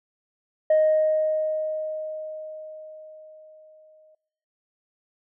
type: tone with exponential decay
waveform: sine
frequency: 622.3 Hz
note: D#5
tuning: in tune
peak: -13 dBFS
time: 0.7-4.15 s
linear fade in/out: 5 ms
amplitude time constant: 750 ms
effects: noise-tail reverb RT60 0.9 s tail -24 dB re dry + tanh soft clip ceiling -13 dBFS